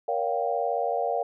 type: chord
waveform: sine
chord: G half-diminished seventh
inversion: first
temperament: just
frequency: 470.4 / 564.5 / 705.6 / 784 Hz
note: Bb4 / Db5 / F5 / G5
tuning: +16 / +31 / +18 / 0 cents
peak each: -30 / -30 / -28 / -31 dBFS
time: 0.08-1.23 s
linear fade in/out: 5 ms
effects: none